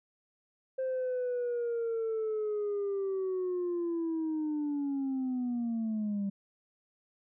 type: linear sweep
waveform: sine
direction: down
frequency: 525 to 196 Hz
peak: -28 dBFS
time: 0.78-6.3 s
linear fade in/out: 10 ms
effects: tanh soft clip ceiling -28 dBFS